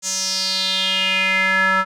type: tone with band-pass filter sweep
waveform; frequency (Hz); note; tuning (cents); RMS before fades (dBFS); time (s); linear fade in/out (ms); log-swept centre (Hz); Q
square; 189.4; F#3; +41; -19; 0.02-1.85; 50; 6800 to 1400; 5
effects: none